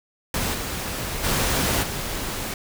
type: noise with level steps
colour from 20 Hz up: pink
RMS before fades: -25 / -29 / -22 / -29 dBFS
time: 0.34-2.54 s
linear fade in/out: 2 ms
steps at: 0.53 / 1.23 / 1.82 s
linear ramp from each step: 20 ms
effects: none